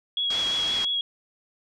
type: tone with vibrato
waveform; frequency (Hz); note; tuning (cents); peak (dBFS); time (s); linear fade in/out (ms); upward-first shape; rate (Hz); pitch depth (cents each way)
sine; 3325; G#7; +1; -23; 0.17-1.01; 2; triangle; 5.8; 23
type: low-pass noise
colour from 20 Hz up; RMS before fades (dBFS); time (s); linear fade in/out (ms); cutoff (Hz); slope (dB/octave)
white; -35; 0.3-0.85; 5; 5600; 24
effects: none